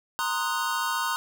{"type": "chord", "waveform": "square", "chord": "C half-diminished seventh", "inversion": "third", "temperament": "equal", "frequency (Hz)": [932.3, 1046.5, 1244.5, 1480], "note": ["Bb5", "C6", "Eb6", "Gb6"], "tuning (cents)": [0, 0, 0, 0], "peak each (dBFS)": -32, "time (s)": [0.19, 1.16], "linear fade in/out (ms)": 0, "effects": []}